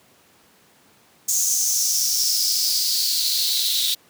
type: noise with high-pass filter sweep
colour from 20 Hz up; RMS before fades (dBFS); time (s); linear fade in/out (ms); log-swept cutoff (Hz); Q
white; -21; 1.28-3.95; 10; 6600 to 3700; 6.2
effects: pink hiss -55 dBFS RMS until 4.09 s + high-pass 150 Hz 12 dB/octave